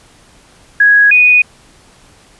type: tone pair in turn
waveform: sine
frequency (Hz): 1661.2 / 2477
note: G#6 / D#7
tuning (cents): 0 / -8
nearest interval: perfect fifth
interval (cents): 692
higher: second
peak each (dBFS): -4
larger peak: neither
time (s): 0.8-1.11 / 1.11-1.42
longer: neither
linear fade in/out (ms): 5
effects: pink hiss -45 dBFS RMS until 2.39 s + resampled to 24000 Hz